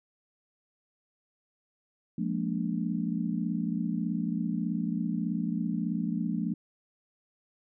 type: chord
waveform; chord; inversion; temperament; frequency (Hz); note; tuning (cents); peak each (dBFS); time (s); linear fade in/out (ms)
sine; Bb dominant seventh; second; just; 174.81 / 209.8 / 233.1 / 291.4; F3 / Ab3 / Bb3 / D4; +2 / +18 / 0 / -13; -32 / -33 / -33 / -36; 2.18-6.54; 5
effects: none